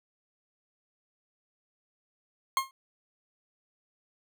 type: tone with exponential decay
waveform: 40% pulse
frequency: 1070 Hz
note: C6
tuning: 38 cents sharp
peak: -20 dBFS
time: 2.57-2.71 s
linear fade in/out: 1 ms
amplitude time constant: 30 ms
effects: none